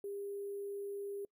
sine tone with sample-and-hold, 401.5 Hz, G4, 41 cents sharp, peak -39 dBFS, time 0.04-1.25 s, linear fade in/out 2 ms, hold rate 11025 Hz, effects noise-tail reverb RT60 0.1 s tail -26 dB re dry

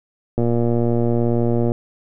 click train, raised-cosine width 2 ms, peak -7 dBFS, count 159, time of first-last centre 0.38-1.719 s, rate 118 Hz, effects none

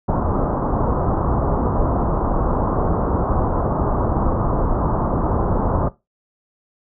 pink low-pass noise, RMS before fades -19 dBFS, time 0.08-5.89 s, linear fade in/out 10 ms, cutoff 1200 Hz, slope 48 dB/octave, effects noise-tail reverb RT60 0.2 s tail -17 dB re dry

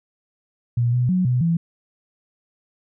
sine tone with pitch steps, 119.5 / 123.7 / 183.4 / 124.7 / 167.4 Hz, A#2 / B2 / F#3 / B2 / E3, +43 / +3 / -15 / +17 / +27 cents, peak -16 dBFS, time 0.77-1.57 s, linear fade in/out 5 ms, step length 160 ms, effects none

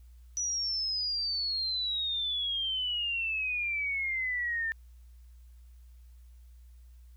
sine exponential sweep, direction down, 5920 to 1785 Hz, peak -29 dBFS, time 0.37-4.72 s, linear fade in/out 0 ms, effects added 60 Hz sine -50 dBFS peak until 7.16 s + white hiss -72 dBFS RMS until 7.16 s

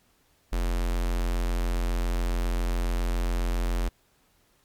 square tone with notch filter, 43.65 Hz, F1, in tune, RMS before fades -26 dBFS, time 0.52-3.89 s, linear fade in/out 10 ms, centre 120 Hz, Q 1.5, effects pink hiss -65 dBFS RMS until 4.64 s + MP3 96 kbps

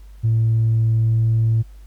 triangle tone with tanh clipping, 112.6 Hz, A2, 40 cents sharp, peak -14 dBFS, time 0.23-1.63 s, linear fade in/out 20 ms, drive 5 dB, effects added 50 Hz sine -38 dBFS peak until 1.86 s + pink hiss -58 dBFS RMS until 1.86 s

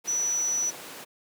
sine tone in noise, 5920 Hz, F#8, in tune, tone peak -24 dBFS, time 0.07-0.71 s, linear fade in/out 20 ms, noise pink, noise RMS -40 dBFS, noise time 0.04-1.05 s, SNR +13 dB, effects high-pass 300 Hz 12 dB/octave

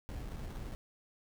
brown noise with sample-and-hold, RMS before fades -42 dBFS, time 0.09-0.75 s, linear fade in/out 0 ms, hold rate 2450 Hz, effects none

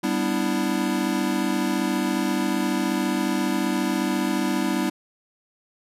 square chord, E minor seventh, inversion first, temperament equal with one note detuned, 196 / 246.9 / 295 / 329.6 Hz, G3 / B3 / D4 / E4, 0 / 0 / +8 / 0 cents, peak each -28 dBFS, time 0.03-4.9 s, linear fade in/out 10 ms, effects resampled to 32000 Hz

